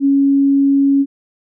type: tone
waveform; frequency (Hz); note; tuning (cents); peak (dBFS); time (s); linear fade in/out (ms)
sine; 277.2; C#4; 0; -9; 0-1.06; 50
effects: none